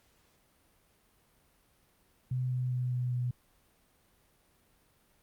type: tone with pitch steps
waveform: sine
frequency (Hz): 127.1 / 126.22 / 125.35 / 124.48 / 123.62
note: C3 / B2 / B2 / B2 / B2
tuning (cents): -50 / +38 / +26 / +14 / +2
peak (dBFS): -29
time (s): 2.31-3.31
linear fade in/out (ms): 5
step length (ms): 200
effects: pink hiss -68 dBFS RMS until 5.22 s + Opus 48 kbps